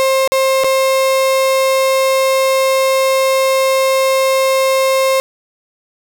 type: tone with dropouts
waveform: 35% pulse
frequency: 531 Hz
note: C5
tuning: 25 cents sharp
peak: -9 dBFS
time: 0-5.2 s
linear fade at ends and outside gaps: 0 ms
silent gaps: 0.276-0.32 / 0.637-0.644 s
effects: none